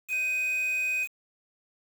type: tone with quantisation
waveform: triangle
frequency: 2502 Hz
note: D#7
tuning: 9 cents sharp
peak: -24 dBFS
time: 0.08-1.08 s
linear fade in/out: 50 ms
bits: 7
effects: none